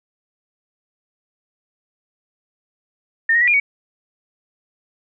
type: tone with pitch steps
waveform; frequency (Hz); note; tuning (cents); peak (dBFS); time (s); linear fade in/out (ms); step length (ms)
sine; 1820 / 1876 / 1949 / 2414 / 2246; A#6 / A#6 / B6 / D7 / C#7; -42 / +11 / -23 / +47 / +22; -12; 3.29-3.6; 5; 62
effects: none